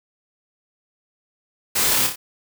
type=noise with echo; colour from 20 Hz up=white; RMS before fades=-20 dBFS; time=1.75-2.07 s; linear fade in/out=10 ms; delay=30 ms; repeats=3; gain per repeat=-5 dB; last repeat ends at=2.16 s; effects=none